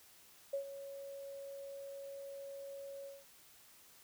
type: tone with ADSR envelope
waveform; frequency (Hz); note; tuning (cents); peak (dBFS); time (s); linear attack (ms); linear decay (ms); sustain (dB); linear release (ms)
sine; 554.4; C#5; 0; -33; 0.53-3.25; 7; 100; -12; 200
effects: white hiss -62 dBFS RMS until 4.03 s